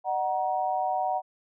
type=tone cluster; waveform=sine; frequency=609 / 747 / 944 Hz; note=D#5 / F#5 / A#5; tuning=-37 / +16 / +22 cents; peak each=-33 / -26 / -32 dBFS; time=0.04-1.22 s; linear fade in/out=50 ms; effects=none

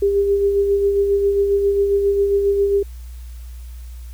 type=tone with tremolo; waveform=sine; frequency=400 Hz; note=G4; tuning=35 cents sharp; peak=-12 dBFS; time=0.02-2.83 s; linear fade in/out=5 ms; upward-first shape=sine; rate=7.4 Hz; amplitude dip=40%; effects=added 60 Hz sine -31 dBFS peak until 4.13 s + white hiss -51 dBFS RMS until 4.13 s

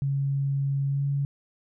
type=tone with pitch glide; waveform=sine; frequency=138.59 to 140.44 Hz; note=C#3 to C#3; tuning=0 to +23 cents; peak=-23 dBFS; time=0.02-1.25 s; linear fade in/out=0 ms; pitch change=+23 cents; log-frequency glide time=0.87-1.05 s; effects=none

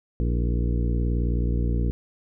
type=harmonic tone with a mistuned harmonic; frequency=58.9 Hz; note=A#1; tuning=19 cents sharp; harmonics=1 / 2 / 3 / 4 / 5 / 6 / 7 / 8; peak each=-22 / -28 / -32 / -34 / -36 / -38 / -39 / -40 dBFS; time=0.2-1.91 s; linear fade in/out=0 ms; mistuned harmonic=6; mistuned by=-88 cents; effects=none

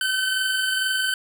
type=tone pair together; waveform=25% pulse; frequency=1527 / 1549.2 Hz; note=G6 / G6; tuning=-46 / -21 cents; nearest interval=unison; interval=25 cents; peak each=-18 / -27 dBFS; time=0.01-1.14 s; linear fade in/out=2 ms; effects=8-bit

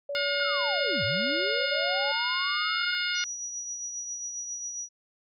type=tone with pitch glide; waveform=sine; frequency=569 to 561.2 Hz; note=C#5 to C#5; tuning=+45 to +21 cents; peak=-30 dBFS; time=0.09-2.12 s; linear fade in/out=5 ms; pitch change=-24 cents; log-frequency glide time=0.68-1.74 s
type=harmonic tone; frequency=717 Hz; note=F5; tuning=45 cents sharp; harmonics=2 / 3 / 4 / 5 / 6 / 7; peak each=-31 / -33 / -34 / -35 / -36 / -36 dBFS; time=0.15-3.24 s; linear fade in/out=0 ms
type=linear two-way sweep; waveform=sine; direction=down then up; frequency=1480 to 91.6 to 1480 Hz; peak=-32 dBFS; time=0.4-2.95 s; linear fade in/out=0 ms; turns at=1.04 s
type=tone with tremolo; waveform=sine; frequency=5820 Hz; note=F#8; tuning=29 cents flat; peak=-31 dBFS; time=3.14-4.89 s; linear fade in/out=50 ms; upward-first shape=triangle; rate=7.4 Hz; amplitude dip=45%
effects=none

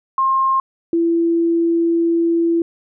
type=tone pair in turn; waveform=sine; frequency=1065 / 335.5 Hz; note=C6 / E4; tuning=+30 / +31 cents; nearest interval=octave + minor sixth; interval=1999 cents; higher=first; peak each=-13 dBFS; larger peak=neither; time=0.18-0.6 / 0.93-2.62 s; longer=second; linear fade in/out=2 ms; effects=none

